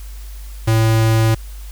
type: tone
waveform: square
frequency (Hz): 111.8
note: A2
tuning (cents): +28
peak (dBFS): -12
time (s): 0.67-1.35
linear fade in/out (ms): 10
effects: added 50 Hz sine -29 dBFS peak until 1.71 s + white hiss -44 dBFS RMS until 1.71 s